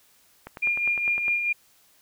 click train, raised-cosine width 0.5 ms, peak -22 dBFS, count 9, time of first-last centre 0.47-1.281 s, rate 9.86 Hz
sine tone with tremolo, 2410 Hz, D7, 44 cents sharp, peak -20 dBFS, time 0.62-1.53 s, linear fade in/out 10 ms, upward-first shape sine, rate 4.7 Hz, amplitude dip 45%
effects white hiss -60 dBFS RMS until 2.01 s

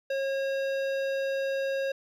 sine tone with hard clipping, 543 Hz, C#5, 36 cents flat, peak -29 dBFS, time 0.1-1.92 s, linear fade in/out 5 ms, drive 14 dB, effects none

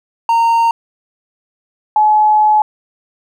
triangle / sine tone pair in turn, 922 / 852.2 Hz, A#5 / G#5, -19 / +44 cents, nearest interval minor second, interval 137 cents, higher first, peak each -7 dBFS, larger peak neither, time 0.29-0.71 / 1.96-2.62 s, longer second, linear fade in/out 2 ms, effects none

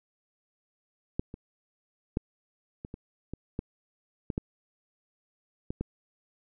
clicks, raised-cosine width 3 ms, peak -15 / -27 / -14 / -25 / -26 / -23 / -18 / -18 / -16 / -20 / -18 dBFS, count 11, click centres 1.195 / 1.341 / 2.171 / 2.849 / 2.941 / 3.336 / 3.591 / 4.302 / 4.379 / 5.705 / 5.81 s, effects none

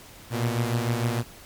sawtooth beating tone pair, 116.54 / 123.14 Hz, A#2 / B2, 0 / -5 cents, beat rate 6.6 Hz, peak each -21 / -24 dBFS, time 0.3-1.24 s, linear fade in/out 50 ms, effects pink hiss -47 dBFS RMS until 1.45 s + MP3 96 kbps

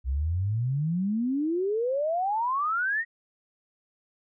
sine exponential sweep, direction up, 61.74 to 1911 Hz, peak -24 dBFS, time 0.04-3.05 s, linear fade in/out 50 ms, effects none

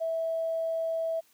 triangle tone with tanh clipping, 654 Hz, E5, 14 cents flat, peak -27 dBFS, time 0-1.21 s, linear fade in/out 20 ms, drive 3 dB, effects white hiss -64 dBFS RMS until 1.33 s + high-pass 100 Hz 12 dB/octave

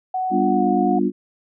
sine tone with pitch glide, 745 to 726.3 Hz, F#5 to F#5, +12 to -32 cents, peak -20 dBFS, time 0.14-0.99 s, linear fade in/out 5 ms, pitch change -44 cents, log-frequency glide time 0.5-0.65 s
sine chord, G dominant seventh, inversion none, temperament just, 196 / 245 / 294 / 352.8 Hz, G3 / B3 / D4 / F4, 0 / -14 / +2 / +18 cents, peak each -22 dBFS, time 0.3-1.12 s, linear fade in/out 50 ms
effects none

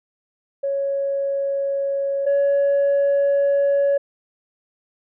sine tone pair in turn, 554.4 / 561.8 Hz, C#5 / C#5, 0 / +23 cents, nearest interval unison, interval 23 cents, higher second, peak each -19 / -13 dBFS, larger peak second, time 0.63-2.26 / 2.26-3.98 s, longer second, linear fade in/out 10 ms, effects tanh soft clip ceiling -13 dBFS

